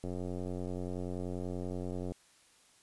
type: click train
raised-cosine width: 2 ms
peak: -26 dBFS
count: 189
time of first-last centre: 0.04-2.12 s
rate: 90.4 Hz
effects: white hiss -64 dBFS RMS until 2.82 s + resampled to 24000 Hz